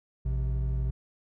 triangle tone pair together, 57.54 / 130 Hz, A#1 / C3, -22 / -11 cents, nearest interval octave + major second, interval 1411 cents, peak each -25 / -30 dBFS, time 0.25-0.91 s, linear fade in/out 10 ms, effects none

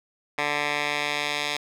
10% pulse tone with band-pass filter sweep, 146.83 Hz, D3, in tune, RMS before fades -27 dBFS, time 0.38-1.57 s, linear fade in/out 5 ms, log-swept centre 1900 to 3400 Hz, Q 1.2, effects none

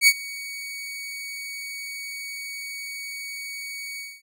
sawtooth tone with ADSR envelope, 2244 Hz, C#7, 21 cents sharp, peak -7 dBFS, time 0.01-4.22 s, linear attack 63 ms, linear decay 54 ms, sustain -22 dB, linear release 230 ms, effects none

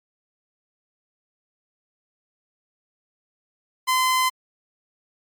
sawtooth tone, 1028 Hz, C6, 31 cents flat, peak -14 dBFS, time 3.87-4.3 s, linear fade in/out 20 ms, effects MP3 96 kbps

